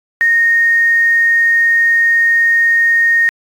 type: tone with quantisation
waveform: sine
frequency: 1852 Hz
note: A#6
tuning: 12 cents flat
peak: -8 dBFS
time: 0.21-3.29 s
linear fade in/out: 0 ms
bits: 6
effects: AAC 64 kbps